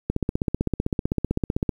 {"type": "click train", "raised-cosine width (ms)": 3, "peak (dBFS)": -9, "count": 26, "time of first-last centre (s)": [0.1, 1.692], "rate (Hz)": 15.7, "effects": ["8-bit"]}